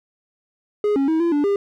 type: tone with pitch steps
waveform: triangle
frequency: 416.5 / 274.5 / 320 / 339.8 / 291.3 / 401.6 Hz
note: G#4 / C#4 / D#4 / F4 / D4 / G4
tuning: +5 / -17 / +49 / -47 / -14 / +42 cents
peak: -14 dBFS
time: 0.84-1.56 s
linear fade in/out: 2 ms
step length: 120 ms
effects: none